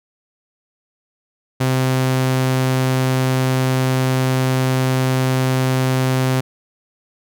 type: tone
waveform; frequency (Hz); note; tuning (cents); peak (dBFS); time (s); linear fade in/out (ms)
sawtooth; 130; C3; -11; -11; 1.6-6.41; 10
effects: none